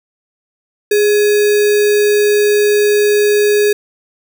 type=tone with sample-and-hold; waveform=sine; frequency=415.3 Hz; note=G#4; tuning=in tune; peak=-8 dBFS; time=0.91-3.73 s; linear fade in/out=5 ms; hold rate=2100 Hz; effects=none